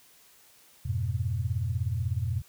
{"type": "chord", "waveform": "sine", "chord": "F diminished", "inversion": "none", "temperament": "equal", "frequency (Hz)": [87.31, 103.83, 123.47], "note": ["F2", "Ab2", "Cb3"], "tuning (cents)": [0, 0, 0], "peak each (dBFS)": -31, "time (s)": [0.85, 2.42], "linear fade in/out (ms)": 10, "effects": ["white hiss -58 dBFS RMS until 2.48 s"]}